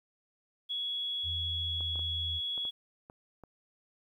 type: tone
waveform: sine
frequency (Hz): 3357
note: G#7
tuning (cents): +18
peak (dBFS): -32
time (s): 0.69-2.71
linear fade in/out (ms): 20
type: tone with pitch glide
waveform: sine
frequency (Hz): 83.4 to 81.83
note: E2 to E2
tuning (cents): +21 to -12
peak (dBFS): -37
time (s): 1.23-2.41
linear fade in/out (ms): 50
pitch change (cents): -33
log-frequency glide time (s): 1.62-1.95
type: clicks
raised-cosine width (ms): 1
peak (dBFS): -35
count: 7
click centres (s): 1.807 / 1.957 / 1.993 / 2.578 / 2.652 / 3.099 / 3.437
effects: 11-bit